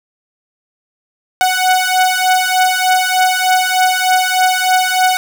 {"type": "beating tone pair", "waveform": "sawtooth", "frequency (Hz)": [740, 743.3], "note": ["F#5", "F#5"], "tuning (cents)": [0, 8], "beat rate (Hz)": 3.3, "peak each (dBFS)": -10, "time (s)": [1.41, 5.17], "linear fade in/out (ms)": 0, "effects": []}